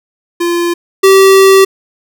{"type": "tone pair in turn", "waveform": "square", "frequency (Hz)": [344.9, 386.4], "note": ["F4", "G4"], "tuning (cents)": [-22, -25], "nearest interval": "major second", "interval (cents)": 197, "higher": "second", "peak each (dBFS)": [-11, -3], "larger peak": "second", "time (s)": [[0.4, 0.74], [1.03, 1.65]], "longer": "second", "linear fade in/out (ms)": 10, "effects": []}